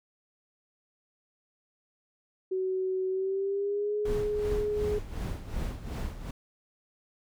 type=tone with pitch glide; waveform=sine; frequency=375.3 to 418.8 Hz; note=F#4 to G#4; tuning=+25 to +15 cents; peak=-27 dBFS; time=2.51-4.99 s; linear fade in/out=10 ms; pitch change=+190 cents; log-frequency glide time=3.09-3.96 s
type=noise with tremolo; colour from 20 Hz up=brown; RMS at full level=-32 dBFS; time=4.05-6.31 s; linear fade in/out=5 ms; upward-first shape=sine; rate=2.7 Hz; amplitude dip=70%
effects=none